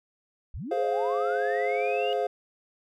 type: linear sweep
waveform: sine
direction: up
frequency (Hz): 34.93 to 2903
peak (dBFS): -33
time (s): 0.54-2.13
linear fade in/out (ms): 0
type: chord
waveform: triangle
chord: F minor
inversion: first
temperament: just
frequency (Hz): 419.1 / 523.8 / 698.5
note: Ab4 / C5 / F5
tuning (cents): +16 / +2 / 0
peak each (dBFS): -27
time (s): 0.71-2.27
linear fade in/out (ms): 5
effects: none